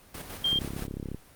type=noise with tremolo; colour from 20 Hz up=pink; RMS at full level=-39 dBFS; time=0.14-0.87 s; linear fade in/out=5 ms; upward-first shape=square; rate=6.4 Hz; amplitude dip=45%
type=tone; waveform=sine; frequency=3188 Hz; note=G7; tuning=28 cents sharp; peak=-23 dBFS; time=0.44-0.59 s; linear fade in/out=5 ms
type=click train; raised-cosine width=3 ms; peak=-22 dBFS; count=22; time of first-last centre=0.53-1.146 s; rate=34.1 Hz
effects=pink hiss -55 dBFS RMS until 1.35 s + Opus 32 kbps